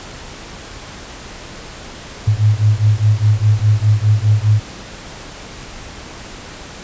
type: beating tone pair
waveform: sine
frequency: 103.83 / 108.73 Hz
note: G#2 / A2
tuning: 0 / -20 cents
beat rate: 4.9 Hz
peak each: -13 dBFS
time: 2.27-4.6 s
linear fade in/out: 10 ms
effects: pink hiss -33 dBFS RMS until 6.83 s + resampled to 16000 Hz